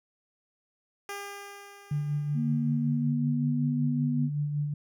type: tone with exponential decay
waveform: 10% pulse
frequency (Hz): 402.5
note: G4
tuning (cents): +46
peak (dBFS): -26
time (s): 1.09-3.12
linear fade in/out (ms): 1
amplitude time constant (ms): 440
type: tone with tremolo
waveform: sine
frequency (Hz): 146.83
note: D3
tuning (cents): 0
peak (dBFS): -25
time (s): 1.91-4.74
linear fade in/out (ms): 5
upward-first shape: sine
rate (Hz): 5.3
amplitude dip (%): 40
type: tone with pitch glide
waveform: sine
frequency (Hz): 233.1 to 243.7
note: A#3 to B3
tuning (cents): 0 to -23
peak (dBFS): -27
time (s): 2.34-4.3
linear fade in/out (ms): 50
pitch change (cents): +77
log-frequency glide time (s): 2.46-3.64
effects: none